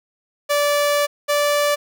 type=tone pair in turn; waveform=sawtooth; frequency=581 / 583.2 Hz; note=D5 / D5; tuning=-19 / -12 cents; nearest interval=unison; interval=7 cents; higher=second; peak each=-12 dBFS; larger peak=neither; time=0.49-1.07 / 1.28-1.76 s; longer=first; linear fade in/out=20 ms; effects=none